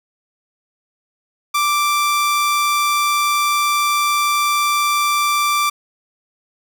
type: tone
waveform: sawtooth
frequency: 1174.7 Hz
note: D6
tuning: in tune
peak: -11 dBFS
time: 1.54-5.7 s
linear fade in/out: 10 ms
effects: none